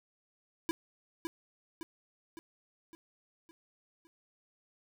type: tone with echo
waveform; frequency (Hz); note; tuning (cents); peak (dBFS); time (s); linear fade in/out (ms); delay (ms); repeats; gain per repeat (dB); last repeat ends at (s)
square; 329.6; E4; 0; -30; 0.69-0.71; 0; 560; 6; -5; 4.07
effects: none